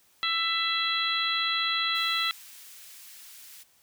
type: harmonic tone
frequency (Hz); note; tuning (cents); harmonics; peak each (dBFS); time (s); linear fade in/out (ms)
665; E5; +15; 2 / 3 / 4 / 5 / 6; -31 / -32 / -34 / -30 / -30; 0.23-2.31; 0
type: high-pass noise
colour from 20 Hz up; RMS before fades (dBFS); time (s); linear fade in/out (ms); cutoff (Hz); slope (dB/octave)
white; -48; 1.94-3.64; 20; 1800; 12
effects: white hiss -63 dBFS RMS until 3.82 s